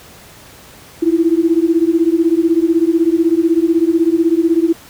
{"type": "beating tone pair", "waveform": "sine", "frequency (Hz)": [323.8, 339.8], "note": ["E4", "F4"], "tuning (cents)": [-31, -47], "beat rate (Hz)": 16, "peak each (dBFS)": -13, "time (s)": [1.02, 4.73], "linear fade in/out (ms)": 10, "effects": ["pink hiss -40 dBFS RMS until 4.89 s", "high-pass 60 Hz 12 dB/octave"]}